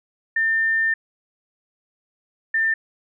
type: tone pair in turn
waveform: sine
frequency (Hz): 1800 / 1793.6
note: A6 / A6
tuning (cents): +39 / +33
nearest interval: unison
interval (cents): 6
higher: first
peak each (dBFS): -17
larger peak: neither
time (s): 0.36-0.94 / 2.54-2.74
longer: first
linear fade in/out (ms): 5
effects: none